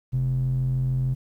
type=tone with band-pass filter; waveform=square; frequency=43.38 Hz; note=F1; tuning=11 cents flat; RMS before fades=-24 dBFS; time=0.12-1.15 s; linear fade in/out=20 ms; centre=120 Hz; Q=7.4; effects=10-bit